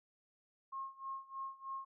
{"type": "tone with tremolo", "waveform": "sine", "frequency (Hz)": 1077, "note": "C6", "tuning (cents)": 50, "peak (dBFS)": -39, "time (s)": [0.72, 1.85], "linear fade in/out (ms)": 10, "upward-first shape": "sine", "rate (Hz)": 3.2, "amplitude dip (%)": 90, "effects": []}